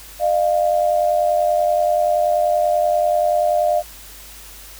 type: tone pair together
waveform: sine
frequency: 606 / 696.4 Hz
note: D#5 / F5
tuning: -46 / -5 cents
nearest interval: major second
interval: 241 cents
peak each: -17 dBFS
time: 0.19-3.83 s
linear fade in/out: 50 ms
effects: added 50 Hz sine -43 dBFS peak until 4.79 s + white hiss -40 dBFS RMS until 4.79 s